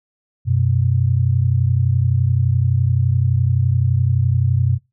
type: tone pair together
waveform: sine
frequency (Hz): 94.07 / 125.8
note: F#2 / B2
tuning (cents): +29 / +32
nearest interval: perfect fourth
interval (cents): 503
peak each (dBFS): -17 / -16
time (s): 0.45-4.79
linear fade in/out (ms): 50
effects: noise-tail reverb RT60 0.2 s tail -18 dB re dry